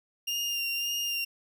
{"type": "tone with vibrato", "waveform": "30% pulse", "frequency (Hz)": 2800, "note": "F7", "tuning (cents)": 4, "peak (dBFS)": -26, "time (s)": [0.27, 1.25], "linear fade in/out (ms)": 10, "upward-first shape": "sine", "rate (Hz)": 1.8, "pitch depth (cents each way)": 22, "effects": ["11-bit"]}